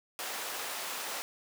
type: high-pass noise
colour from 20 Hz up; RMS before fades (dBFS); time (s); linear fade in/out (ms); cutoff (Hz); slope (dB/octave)
pink; -38; 0.19-1.22; 0; 640; 12
effects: none